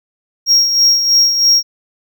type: tone with tremolo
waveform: triangle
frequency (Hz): 5590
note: F8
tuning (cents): +1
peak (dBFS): -5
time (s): 0.46-1.63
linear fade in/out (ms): 50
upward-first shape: sine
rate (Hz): 3.1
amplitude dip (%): 55
effects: none